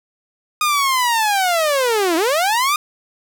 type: linear two-way sweep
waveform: sawtooth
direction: down then up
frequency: 1239 to 314.3 to 1239 Hz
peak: -11 dBFS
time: 0.61-2.76 s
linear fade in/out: 2 ms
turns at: 2.16 s
effects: none